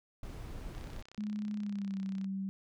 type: noise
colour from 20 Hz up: brown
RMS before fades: -43 dBFS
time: 0.23-1.02 s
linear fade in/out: 2 ms
type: click train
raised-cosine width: 0.2 ms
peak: -36 dBFS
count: 50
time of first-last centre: 0.75-2.244 s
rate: 32.8 Hz
type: tone with pitch glide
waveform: sine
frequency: 209.7 to 193.41 Hz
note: G#3 to G3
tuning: +17 to -23 cents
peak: -34 dBFS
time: 1.18-2.49 s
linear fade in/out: 0 ms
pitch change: -140 cents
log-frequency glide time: 1.56-1.98 s
effects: none